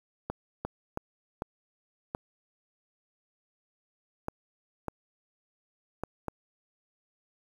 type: clicks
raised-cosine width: 1 ms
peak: -18 dBFS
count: 9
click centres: 0.3 / 0.65 / 0.974 / 1.421 / 2.149 / 4.284 / 4.883 / 6.036 / 6.283 s
effects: 8-bit